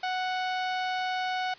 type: tone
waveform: sawtooth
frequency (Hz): 740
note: F#5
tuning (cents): 0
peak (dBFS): -24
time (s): 0.03-1.54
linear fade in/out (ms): 5
effects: white hiss -51 dBFS RMS until 1.58 s + resampled to 11025 Hz